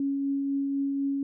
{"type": "tone with tremolo", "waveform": "sine", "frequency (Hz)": 277.2, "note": "C#4", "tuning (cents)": 0, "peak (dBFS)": -24, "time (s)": [0, 1.23], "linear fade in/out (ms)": 2, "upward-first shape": "triangle", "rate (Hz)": 4, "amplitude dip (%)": 25, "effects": []}